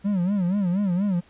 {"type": "tone with vibrato", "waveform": "triangle", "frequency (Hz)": 189.5, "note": "F#3", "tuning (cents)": 42, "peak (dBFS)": -18, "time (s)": [0.04, 1.21], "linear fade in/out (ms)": 20, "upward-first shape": "sine", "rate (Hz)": 4.2, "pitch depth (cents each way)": 160, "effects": ["pink hiss -56 dBFS RMS until 1.29 s", "resampled to 8000 Hz"]}